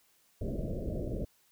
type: low-pass noise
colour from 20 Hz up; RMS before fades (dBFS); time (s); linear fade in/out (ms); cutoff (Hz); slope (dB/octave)
pink; -35; 0.41-1.25; 5; 640; 96
effects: white hiss -68 dBFS RMS until 1.51 s

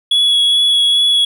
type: tone with vibrato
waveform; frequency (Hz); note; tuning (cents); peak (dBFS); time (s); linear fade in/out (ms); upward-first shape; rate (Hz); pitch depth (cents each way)
triangle; 3368; G#7; +24; -8; 0.11-1.25; 5; sine; 2.4; 11
effects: none

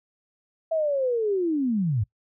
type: linear sweep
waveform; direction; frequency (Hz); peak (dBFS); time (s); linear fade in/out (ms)
sine; down; 659.3 to 93.4; -21; 0.71-2.04; 10
effects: noise-tail reverb RT60 0.1 s tail -21 dB re dry

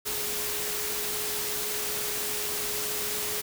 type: tone in noise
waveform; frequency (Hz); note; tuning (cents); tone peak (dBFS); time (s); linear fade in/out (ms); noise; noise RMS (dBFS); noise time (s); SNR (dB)
sine; 420; G#4; +19; -39; 0.05-3.42; 20; white; -31; 0.05-3.42; -11
effects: none

